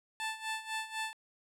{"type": "tone with tremolo", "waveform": "15% pulse", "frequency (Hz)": 880, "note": "A5", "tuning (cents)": 0, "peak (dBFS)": -27, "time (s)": [0.2, 1.13], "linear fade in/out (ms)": 0, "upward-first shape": "sine", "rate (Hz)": 4, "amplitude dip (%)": 80, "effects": ["low-pass 11000 Hz 12 dB/octave"]}